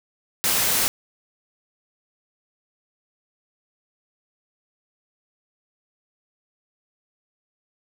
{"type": "noise", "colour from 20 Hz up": "white", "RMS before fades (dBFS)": -21, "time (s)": [0.44, 0.88], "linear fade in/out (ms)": 0, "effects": []}